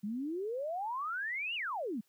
sine exponential two-way sweep, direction up then down, 196 to 2952 to 196 Hz, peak -34 dBFS, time 0.03-2.01 s, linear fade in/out 10 ms, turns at 1.55 s, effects white hiss -74 dBFS RMS until 2.08 s + high-pass 80 Hz 12 dB/octave

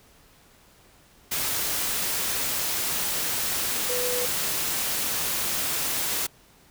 sine tone in noise, 494.8 Hz, B4, 3 cents sharp, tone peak -28 dBFS, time 3.89-4.26 s, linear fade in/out 10 ms, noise white, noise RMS -27 dBFS, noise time 1.31-6.27 s, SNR -4 dB, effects pink hiss -56 dBFS RMS until 6.7 s

